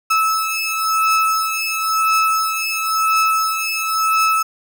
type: beating tone pair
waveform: 35% pulse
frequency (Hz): 1303 / 1303.97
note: E6 / E6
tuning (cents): -20 / -19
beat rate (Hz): 0.97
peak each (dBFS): -17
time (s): 0.1-4.43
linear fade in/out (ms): 10
effects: none